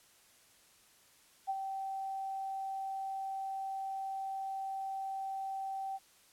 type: tone with ADSR envelope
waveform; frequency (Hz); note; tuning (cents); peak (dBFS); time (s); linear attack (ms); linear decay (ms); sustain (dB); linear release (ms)
sine; 775; G5; -20; -30; 1.47-5.99; 27; 41; -6; 37
effects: white hiss -64 dBFS RMS until 6.32 s + low-pass 12000 Hz 12 dB/octave